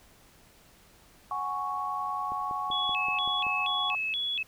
sine chord, F# suspended second, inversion none, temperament equal, 740 / 830.6 / 1108.7 Hz, F#5 / G#5 / C#6, 0 / 0 / 0 cents, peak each -37 / -36 / -31 dBFS, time 1.31-3.95 s, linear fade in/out 2 ms
click train, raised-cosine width 2 ms, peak -31 dBFS, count 7, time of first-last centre 2.32-3.467 s, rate 5.23 Hz
sine tone with vibrato, 2960 Hz, F#7, in tune, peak -28 dBFS, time 2.71-4.43 s, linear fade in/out 5 ms, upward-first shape square, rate 2.1 Hz, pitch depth 230 cents each way
effects pink hiss -58 dBFS RMS until 4.47 s

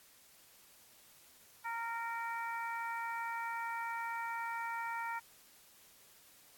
harmonic tone, 462.3 Hz, A#4, 14 cents flat, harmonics 2 / 3 / 4 / 5, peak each -39 / -43 / -45 / -47 dBFS, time 1.64-5.2 s, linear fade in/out 20 ms, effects white hiss -62 dBFS RMS until 6.57 s + AAC 64 kbps

